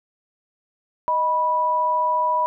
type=tone pair together; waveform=sine; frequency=622.3 / 981 Hz; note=D#5 / B5; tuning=0 / -12 cents; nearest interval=minor sixth; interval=788 cents; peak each=-26 / -18 dBFS; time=1.08-2.46 s; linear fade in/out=0 ms; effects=none